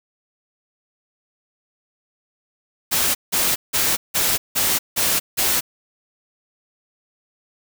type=noise bursts; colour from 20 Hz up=white; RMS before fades=-19 dBFS; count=7; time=2.91-5.61 s; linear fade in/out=20 ms; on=240 ms; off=170 ms; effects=none